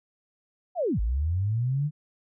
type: linear two-way sweep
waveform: sine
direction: down then up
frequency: 767 to 49.15 to 153.6 Hz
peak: -23 dBFS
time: 0.75-1.91 s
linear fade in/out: 50 ms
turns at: 1 s
effects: none